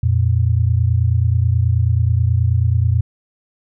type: tone pair together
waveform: sine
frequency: 87.58 / 116.9 Hz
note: F2 / A#2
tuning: +5 / +5 cents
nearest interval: perfect fourth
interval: 500 cents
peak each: -15 dBFS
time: 0.03-3.01 s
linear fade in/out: 5 ms
effects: none